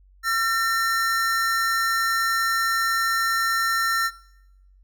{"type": "tone pair together", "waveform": "square", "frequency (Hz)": [1355, 1815.4], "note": ["E6", "A#6"], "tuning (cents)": [47, -46], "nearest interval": "perfect fourth", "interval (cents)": 507, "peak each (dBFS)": -24, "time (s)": [0.23, 4.11], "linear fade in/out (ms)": 50, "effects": ["noise-tail reverb RT60 0.9 s tail -22 dB re dry", "added 47 Hz sine -51 dBFS peak until 4.83 s"]}